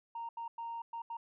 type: tone bursts at uneven times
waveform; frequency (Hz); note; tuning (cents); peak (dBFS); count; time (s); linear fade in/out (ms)
sine; 927; A#5; -10; -37; 5; 0.15-0.29 / 0.37-0.48 / 0.58-0.82 / 0.93-1.02 / 1.1-1.17; 5
effects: tanh soft clip ceiling -35 dBFS